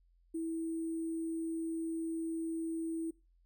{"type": "tone with sample-and-hold", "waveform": "sine", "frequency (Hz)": 326.6, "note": "E4", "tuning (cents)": -16, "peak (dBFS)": -34, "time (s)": [0.34, 3.11], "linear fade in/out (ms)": 10, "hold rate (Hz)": 8820, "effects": ["noise-tail reverb RT60 0.3 s tail -23 dB re dry", "added 43 Hz sine -65 dBFS peak until 3.45 s"]}